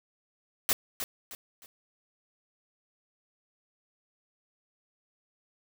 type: noise with echo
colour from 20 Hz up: white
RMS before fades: -25 dBFS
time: 0.69-0.73 s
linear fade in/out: 0 ms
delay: 310 ms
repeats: 3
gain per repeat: -9 dB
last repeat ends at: 1.66 s
effects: none